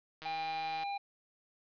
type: click train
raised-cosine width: 0.2 ms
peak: -28 dBFS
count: 98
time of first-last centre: 0.22-0.834 s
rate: 158 Hz
type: harmonic tone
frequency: 802 Hz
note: G5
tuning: 39 cents sharp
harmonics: 1 / 3 / 5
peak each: -35 / -45 / -49 dBFS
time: 0.25-0.98 s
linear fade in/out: 10 ms
effects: resampled to 11025 Hz + 11-bit